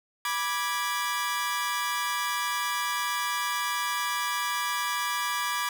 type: chord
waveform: sawtooth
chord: G# diminished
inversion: first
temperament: equal with one note detuned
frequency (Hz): 980.4 / 1174.7 / 1661.2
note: B5 / D6 / G#6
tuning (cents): -13 / 0 / 0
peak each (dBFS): -28 / -27 / -29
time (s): 0.25-5.69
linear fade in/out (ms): 2
effects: none